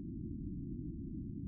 white low-pass noise, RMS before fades -43 dBFS, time 0-1.47 s, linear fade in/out 0 ms, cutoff 330 Hz, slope 96 dB/octave, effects none

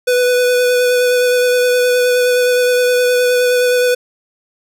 square tone with vibrato, 495.4 Hz, B4, 5 cents sharp, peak -11 dBFS, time 0.07-3.95 s, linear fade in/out 10 ms, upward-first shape sine, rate 9.6 Hz, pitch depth 13 cents each way, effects none

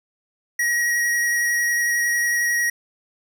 square tone with vibrato, 1900 Hz, A#6, 33 cents sharp, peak -19 dBFS, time 0.59-2.7 s, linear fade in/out 5 ms, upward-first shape square, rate 11 Hz, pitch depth 9 cents each way, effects none

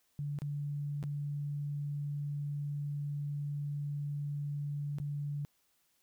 sine tone with dropouts, 144.8 Hz, D3, 24 cents flat, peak -34 dBFS, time 0.19-5.45 s, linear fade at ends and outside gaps 0 ms, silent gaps 0.388-0.419 / 1.028-1.038 / 4.985-5 s, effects white hiss -74 dBFS RMS until 6.02 s

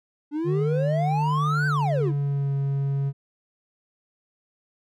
triangle exponential two-way sweep, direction up then down, 287.2 to 1568 to 296.4 Hz, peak -22 dBFS, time 0.31-2.13 s, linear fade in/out 50 ms, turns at 1.67 s
triangle tone with pitch glide, 150.4 to 138.72 Hz, D3 to C#3, +42 to +2 cents, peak -20 dBFS, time 0.44-3.13 s, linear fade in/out 50 ms, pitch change -140 cents, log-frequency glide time 1.32-2.54 s
effects none

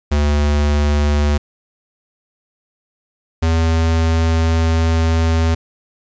square tone pair in turn, 73.42 / 81.68 Hz, D2 / E2, 0 / -15 cents, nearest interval major second, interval 185 cents, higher second, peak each -13 dBFS, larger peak neither, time 0.11-1.38 / 3.42-5.55 s, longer second, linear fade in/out 10 ms, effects resampled to 16000 Hz + 8-bit

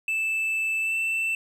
triangle tone with pitch glide, 2637 to 2666 Hz, E7 to E7, 0 to +19 cents, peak -22 dBFS, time 0.08-1.35 s, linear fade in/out 2 ms, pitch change +19 cents, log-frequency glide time 0.81-0.95 s, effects none

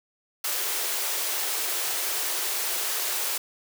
white high-pass noise, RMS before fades -28 dBFS, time 0.44-3.38 s, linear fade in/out 5 ms, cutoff 330 Hz, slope 96 dB/octave, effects none

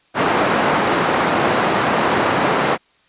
white band-pass noise, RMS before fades -17 dBFS, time 0.14-2.78 s, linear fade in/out 50 ms, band 160 to 1200 Hz, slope 12 dB/octave, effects white hiss -57 dBFS RMS until 3.08 s + resampled to 8000 Hz

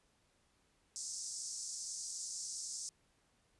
pink band-pass noise, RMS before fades -44 dBFS, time 0.96-2.89 s, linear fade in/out 0 ms, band 5200 to 8800 Hz, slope 48 dB/octave, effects pink hiss -74 dBFS RMS until 3.59 s + resampled to 24000 Hz

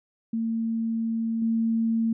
sine tone with level steps, 226.6 Hz, A#3, 49 cents flat, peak -24 / -21 dBFS, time 0.33-2.13 s, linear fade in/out 5 ms, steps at 1.42 s, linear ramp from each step 2 ms, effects none

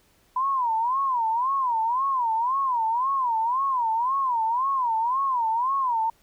sine tone with vibrato, 987.8 Hz, B5, in tune, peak -21 dBFS, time 0.36-6.1 s, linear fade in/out 5 ms, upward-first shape sine, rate 1.9 Hz, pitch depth 190 cents each way, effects pink hiss -62 dBFS RMS until 6.22 s

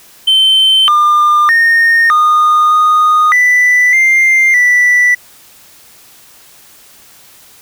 triangle tone with pitch steps, 3090 / 1202 / 1841 / 1226 / 1235 / 1984 / 2099 / 1969 Hz, G7 / D6 / A#6 / D#6 / D#6 / B6 / C7 / B6, -26 / +40 / -22 / -26 / -13 / +7 / +5 / -6 cents, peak -3 dBFS, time 0.27-5.15 s, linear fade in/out 10 ms, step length 610 ms, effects tanh soft clip ceiling 0 dBFS + white hiss -41 dBFS RMS until 7.61 s

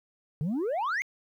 sine exponential sweep, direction up, 138.59 to 2217 Hz, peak -24 dBFS, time 0.41-1.02 s, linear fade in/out 0 ms, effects tanh soft clip ceiling -26 dBFS + 11-bit

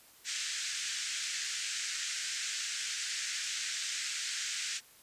white band-pass noise, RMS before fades -37 dBFS, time 0.24-4.81 s, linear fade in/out 50 ms, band 1500 to 7900 Hz, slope 48 dB/octave, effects white hiss -59 dBFS RMS until 5.02 s + resampled to 32000 Hz

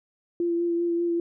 sine tone with vibrato, 342.1 Hz, F4, 36 cents flat, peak -22 dBFS, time 0.4-1.2 s, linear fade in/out 2 ms, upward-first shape sine, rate 5.1 Hz, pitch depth 17 cents each way, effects none

